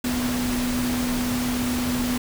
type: tone in noise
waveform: sine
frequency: 246.9 Hz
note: B3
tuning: in tune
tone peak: -23 dBFS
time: 0.04-2.18 s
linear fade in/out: 5 ms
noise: pink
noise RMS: -29 dBFS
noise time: 0.04-2.18 s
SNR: +3 dB
effects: none